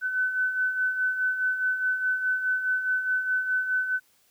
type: beating tone pair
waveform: sine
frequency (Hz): 1507 / 1511.8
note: F#6 / F#6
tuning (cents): +31 / +37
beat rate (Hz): 4.8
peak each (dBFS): -32 / -24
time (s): 0.01-4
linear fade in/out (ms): 50
effects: white hiss -64 dBFS RMS until 4.3 s